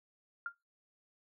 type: tone with exponential decay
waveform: sine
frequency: 1396.9 Hz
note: F6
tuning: in tune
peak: -31 dBFS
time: 0.46-0.53 s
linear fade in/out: 2 ms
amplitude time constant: 15 ms
effects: noise-tail reverb RT60 0.2 s tail -18 dB re dry